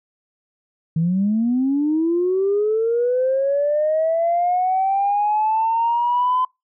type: linear sweep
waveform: sine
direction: up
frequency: 157 to 1022 Hz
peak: -15 dBFS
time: 0.96-6.45 s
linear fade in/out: 5 ms
effects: noise-tail reverb RT60 0.2 s tail -25 dB re dry + tanh soft clip ceiling -11 dBFS